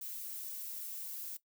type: noise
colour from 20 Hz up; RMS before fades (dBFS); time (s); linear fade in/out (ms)
violet; -43; 0.01-1.37; 5
effects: noise-tail reverb RT60 0.1 s tail -17 dB re dry